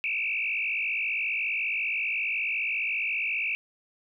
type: tone with frequency modulation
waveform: sine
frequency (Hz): 2489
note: D#7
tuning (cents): 0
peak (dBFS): -26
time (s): 0.04-3.55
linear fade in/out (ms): 0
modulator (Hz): 54.7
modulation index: 4.1
effects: none